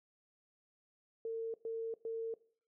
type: tone bursts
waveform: sine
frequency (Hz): 453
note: A#4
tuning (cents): -50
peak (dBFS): -36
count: 3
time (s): 1.25-2.34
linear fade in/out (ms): 2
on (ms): 290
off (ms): 110
effects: noise-tail reverb RT60 0.5 s tail -20 dB re dry